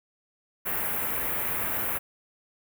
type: band-stop noise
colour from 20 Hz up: white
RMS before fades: -29 dBFS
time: 0.65-1.99 s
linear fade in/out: 20 ms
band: 2300 to 12000 Hz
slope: 24 dB/octave
effects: none